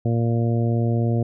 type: harmonic tone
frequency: 116.54 Hz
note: A#2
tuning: in tune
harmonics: 1 / 2 / 3 / 4 / 5 / 6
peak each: -19 / -25 / -29 / -31 / -33 / -35 dBFS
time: 0.05-1.23 s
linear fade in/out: 5 ms
effects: none